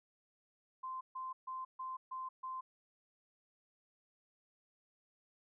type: tone bursts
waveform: sine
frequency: 1039 Hz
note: C6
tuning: 12 cents flat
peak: -40 dBFS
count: 6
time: 0.83-2.61 s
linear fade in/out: 10 ms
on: 180 ms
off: 140 ms
effects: none